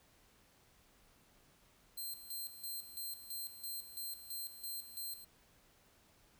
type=tone with tremolo; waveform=5% pulse; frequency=4150 Hz; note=C8; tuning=15 cents flat; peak=-34 dBFS; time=1.97-5.25 s; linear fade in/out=10 ms; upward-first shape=square; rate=3 Hz; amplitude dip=70%; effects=pink hiss -68 dBFS RMS until 6.39 s